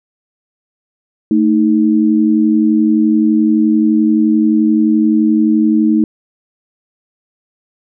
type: tone pair together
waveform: sine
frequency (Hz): 221.8 / 313.4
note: A3 / D#4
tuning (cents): +14 / +13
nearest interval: tritone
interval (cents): 599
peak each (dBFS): -11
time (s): 1.31-6.04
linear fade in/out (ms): 2
effects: none